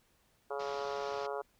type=harmonic tone; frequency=140.4 Hz; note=C#3; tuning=22 cents sharp; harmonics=3 / 4 / 5 / 6 / 7 / 8 / 9 / 10; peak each=-39 / -41 / -43 / -45 / -46 / -47 / -48 / -49 dBFS; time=0.5-1.42 s; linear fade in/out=10 ms
type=low-pass noise; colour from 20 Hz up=white; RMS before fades=-50 dBFS; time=0.59-1.27 s; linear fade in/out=10 ms; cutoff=5600 Hz; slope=48 dB/octave
effects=pink hiss -71 dBFS RMS until 1.59 s